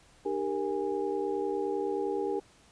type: tone cluster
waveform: sine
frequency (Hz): 303 / 396 / 465.8 / 823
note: D#4 / G4 / A#4 / G#5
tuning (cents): -46 / +18 / -1 / -16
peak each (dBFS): -37 / -31 / -34 / -38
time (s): 0.25-2.4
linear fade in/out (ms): 10
effects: pink hiss -60 dBFS RMS until 2.71 s + resampled to 22050 Hz